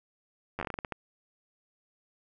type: slowing click train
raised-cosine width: 0.5 ms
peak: -19 dBFS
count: 11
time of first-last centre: 0.59-0.923 s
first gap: 10 ms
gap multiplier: 1.25
effects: none